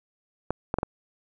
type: clicks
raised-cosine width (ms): 1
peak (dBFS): -11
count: 4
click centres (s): 0.506 / 0.741 / 0.786 / 0.831
effects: none